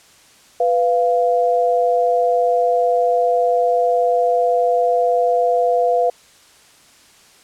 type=tone pair together; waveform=sine; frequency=495.8 / 694 Hz; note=B4 / F5; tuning=+7 / -11 cents; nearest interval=tritone; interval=582 cents; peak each=-16 dBFS; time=0.6-6.1 s; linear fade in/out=5 ms; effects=white hiss -49 dBFS RMS until 7.43 s + low-pass 9000 Hz 12 dB/octave